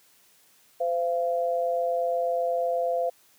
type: tone pair together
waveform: sine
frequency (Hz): 513 / 684.8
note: C5 / F5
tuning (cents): -34 / -34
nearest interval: perfect fourth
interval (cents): 500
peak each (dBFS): -26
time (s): 0.8-3.1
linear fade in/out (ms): 10
effects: white hiss -60 dBFS RMS until 3.38 s + high-pass 100 Hz 12 dB/octave